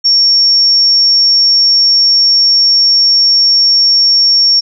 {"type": "tone", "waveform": "sine", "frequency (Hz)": 5500, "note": "F8", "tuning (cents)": -27, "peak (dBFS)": -5, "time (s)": [0.04, 4.61], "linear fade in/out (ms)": 20, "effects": []}